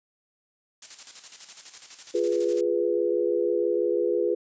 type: noise with tremolo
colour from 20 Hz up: blue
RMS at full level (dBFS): -37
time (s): 0.82-2.61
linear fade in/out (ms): 5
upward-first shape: square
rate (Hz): 12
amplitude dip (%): 60
type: chord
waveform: sine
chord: F diminished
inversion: none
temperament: equal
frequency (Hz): 349.2 / 415.3 / 493.9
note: F4 / Ab4 / Cb5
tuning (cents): 0 / 0 / 0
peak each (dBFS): -26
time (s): 2.14-4.35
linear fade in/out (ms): 10
effects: resampled to 16000 Hz